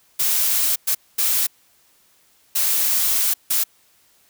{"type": "noise bursts at uneven times", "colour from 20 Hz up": "blue", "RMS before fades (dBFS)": -19, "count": 5, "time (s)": [[0.19, 0.76], [0.87, 0.95], [1.18, 1.47], [2.55, 3.34], [3.5, 3.64]], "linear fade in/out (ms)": 10, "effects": ["white hiss -58 dBFS RMS until 4.29 s"]}